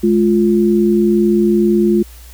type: tone pair together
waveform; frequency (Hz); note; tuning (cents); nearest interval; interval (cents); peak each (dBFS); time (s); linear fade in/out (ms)
sine; 211.2 / 349.2; G#3 / F4; +29 / 0; major sixth; 871; -12; 0.03-2.03; 10
effects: added 60 Hz sine -35 dBFS peak until 2.33 s + white hiss -43 dBFS RMS until 2.33 s